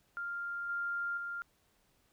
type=tone with level steps; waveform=sine; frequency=1396.9 Hz; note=F6; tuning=in tune; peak=-36 / -33 / -37 dBFS; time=0.17-1.42 s; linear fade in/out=0 ms; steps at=0.69 / 1.17 s; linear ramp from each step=5 ms; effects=pink hiss -72 dBFS RMS until 2.12 s